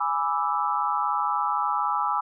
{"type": "chord", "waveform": "sine", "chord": "E dominant seventh", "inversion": "first", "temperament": "equal", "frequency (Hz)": [830.6, 987.8, 1174.7, 1318.5], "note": ["G#5", "B5", "D6", "E6"], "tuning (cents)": [0, 0, 0, 0], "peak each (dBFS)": -28, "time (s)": [0, 2.21], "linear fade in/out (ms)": 10, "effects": []}